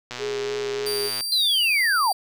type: click train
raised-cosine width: 0.2 ms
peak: -15 dBFS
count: 136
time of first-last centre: 0.11-1.208 s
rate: 123 Hz
type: tone with vibrato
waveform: sine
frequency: 413.6 Hz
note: G#4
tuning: 7 cents flat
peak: -25 dBFS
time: 0.18-1.11 s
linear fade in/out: 50 ms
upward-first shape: sine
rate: 3.3 Hz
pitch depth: 16 cents each way
type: tone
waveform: sawtooth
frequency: 4699 Hz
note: D8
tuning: in tune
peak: -23 dBFS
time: 0.86-2.13 s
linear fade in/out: 5 ms
type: linear sweep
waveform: sine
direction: down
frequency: 4186 to 727 Hz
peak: -18 dBFS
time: 1.32-2.12 s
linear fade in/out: 2 ms
effects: none